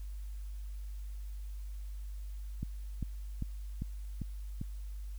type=click train; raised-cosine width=5 ms; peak=-24 dBFS; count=6; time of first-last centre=2.63-4.614 s; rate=2.52 Hz; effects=added 50 Hz sine -39 dBFS peak until 5.18 s + white hiss -64 dBFS RMS until 5.18 s